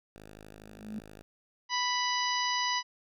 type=tone; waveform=5% pulse; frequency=52.4 Hz; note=G#1; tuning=16 cents sharp; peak=-37 dBFS; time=0.16-1.22 s; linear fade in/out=0 ms
type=tone with exponential growth; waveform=sine; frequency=214.4 Hz; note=A3; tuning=45 cents flat; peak=-32 dBFS; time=0.53-0.99 s; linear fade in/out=2 ms; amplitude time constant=98 ms
type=harmonic tone; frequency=987.8 Hz; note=B5; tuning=in tune; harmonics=1 / 2 / 3 / 4 / 5 / 6; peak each=-31 / -34 / -36 / -39 / -35 / -40 dBFS; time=1.69-2.83 s; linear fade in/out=50 ms
effects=none